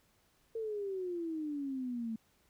sine exponential sweep, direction down, 456.7 to 220 Hz, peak -35 dBFS, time 0.55-2.16 s, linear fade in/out 5 ms, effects pink hiss -71 dBFS RMS until 2.49 s

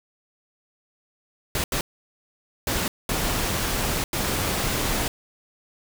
pink noise bursts at uneven times, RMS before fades -25 dBFS, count 5, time 1.55-1.64 / 1.72-1.81 / 2.67-2.88 / 3.09-4.04 / 4.13-5.08 s, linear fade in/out 2 ms, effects none

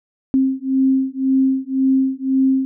sine beating tone pair, 264.4 / 266.3 Hz, C4 / C4, +18 / +31 cents, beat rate 1.9 Hz, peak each -17 dBFS, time 0.34-2.65 s, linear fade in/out 0 ms, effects none

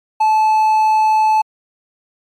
triangle tone, 868 Hz, A5, 24 cents flat, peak -8 dBFS, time 0.2-1.42 s, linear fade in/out 10 ms, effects MP3 64 kbps

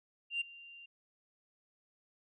sine tone with ADSR envelope, 2781 Hz, F7, 8 cents flat, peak -29 dBFS, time 0.3-0.86 s, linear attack 110 ms, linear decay 10 ms, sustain -21 dB, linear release 7 ms, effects tanh soft clip ceiling -27 dBFS

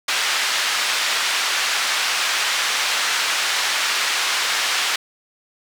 pink band-pass noise, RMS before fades -21 dBFS, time 0.08-4.96 s, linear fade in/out 5 ms, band 1400 to 6000 Hz, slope 12 dB/octave, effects none

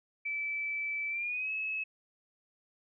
sine tone with pitch glide, 2314 to 2582 Hz, D7 to E7, -26 to -37 cents, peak -32 dBFS, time 0.25-1.84 s, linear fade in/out 10 ms, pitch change +189 cents, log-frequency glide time 1.09-1.51 s, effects none

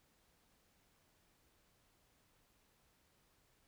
silence, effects pink hiss -74 dBFS RMS until 3.67 s

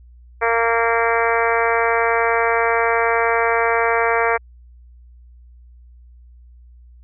harmonic tone, 230.5 Hz, A#3, 19 cents flat, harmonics 2 / 3 / 4 / 5 / 6 / 7 / 8 / 9 / 10, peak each -20 / -22 / -23 / -24 / -25 / -25 / -26 / -27 / -27 dBFS, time 0.41-4.38 s, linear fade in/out 20 ms, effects added 60 Hz sine -42 dBFS peak until 7.03 s

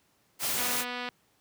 white noise, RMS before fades -30 dBFS, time 0.39-0.85 s, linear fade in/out 50 ms
click train, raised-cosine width 0.3 ms, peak -20 dBFS, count 126, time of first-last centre 0.58-1.088 s, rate 246 Hz
effects pink hiss -68 dBFS RMS until 1.4 s + high-pass 100 Hz 12 dB/octave

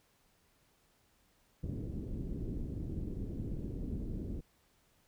pink low-pass noise, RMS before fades -39 dBFS, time 1.63-4.41 s, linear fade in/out 10 ms, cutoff 360 Hz, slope 24 dB/octave, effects pink hiss -71 dBFS RMS until 5.07 s

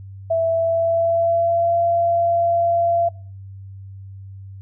sine tone with pitch glide, 659.3 to 682.2 Hz, E5 to F5, 0 to -41 cents, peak -15 dBFS, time 0.3-3.09 s, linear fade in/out 10 ms, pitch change +59 cents, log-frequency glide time 0.48-1.78 s, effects noise-tail reverb RT60 0.5 s tail -25 dB re dry + added 97 Hz sine -34 dBFS peak until 4.61 s

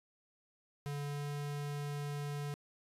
square tone with pitch glide, 144 to 144.92 Hz, D3 to D3, -34 to -23 cents, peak -38 dBFS, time 0.86-2.54 s, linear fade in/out 0 ms, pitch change +11 cents, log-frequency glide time 1.03-1.29 s, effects resampled to 32000 Hz

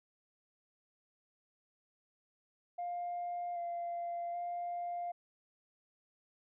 sine tone with pitch steps, 703 / 691 / 700 Hz, F5 / F5 / F5, +11 / -19 / +4 cents, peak -35 dBFS, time 2.78-5.12 s, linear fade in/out 10 ms, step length 780 ms, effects tanh soft clip ceiling -33 dBFS

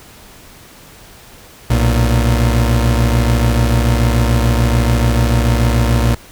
30% pulse tone pair together, 61.3 / 115.72 Hz, B1 / A#2, -12 / -12 cents, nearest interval major seventh, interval 1100 cents, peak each -10 / -12 dBFS, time 1.7-6.15 s, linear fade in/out 5 ms, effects pink hiss -40 dBFS RMS until 6.31 s

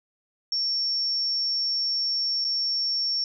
sine tone with dropouts, 5470 Hz, F8, 37 cents flat, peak -23 dBFS, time 0.52-3.24 s, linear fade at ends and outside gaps 1 ms, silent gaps 2.443-2.448 s, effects none

